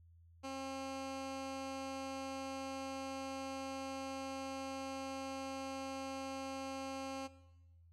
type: tone with low-pass filter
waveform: 15% pulse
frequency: 268.6 Hz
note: C4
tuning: 46 cents sharp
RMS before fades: -44 dBFS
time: 0.43-7.28 s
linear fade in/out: 20 ms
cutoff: 7600 Hz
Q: 0.89
effects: noise-tail reverb RT60 1.0 s tail -17 dB re dry + added 84 Hz sine -60 dBFS peak until 7.92 s